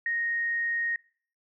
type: tone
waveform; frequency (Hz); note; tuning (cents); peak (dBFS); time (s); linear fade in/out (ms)
sine; 1864.7; A#6; 0; -26; 0.06-0.96; 2
effects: noise-tail reverb RT60 0.5 s tail -23 dB re dry